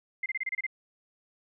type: tone bursts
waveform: sine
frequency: 2088 Hz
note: C7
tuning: 4 cents flat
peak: -28 dBFS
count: 8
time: 0.23-0.666 s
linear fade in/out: 5 ms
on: 30 ms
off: 28 ms
effects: none